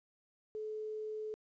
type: tone with quantisation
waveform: sine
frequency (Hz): 430.9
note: A4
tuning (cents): -36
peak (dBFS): -38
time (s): 0.55-1.34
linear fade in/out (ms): 0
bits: 11
effects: resampled to 16000 Hz